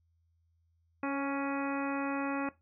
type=harmonic tone with a mistuned harmonic; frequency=278.2 Hz; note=C#4; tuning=6 cents sharp; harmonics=1 / 2 / 3 / 4 / 5 / 6 / 7 / 8 / 9; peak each=-33 / -39 / -40 / -40 / -42 / -47 / -47 / -54 / -45 dBFS; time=1.03-2.49 s; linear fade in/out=2 ms; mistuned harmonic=2; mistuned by=-21 cents; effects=noise-tail reverb RT60 0.2 s tail -17 dB re dry + added 83 Hz sine -69 dBFS peak until 2.61 s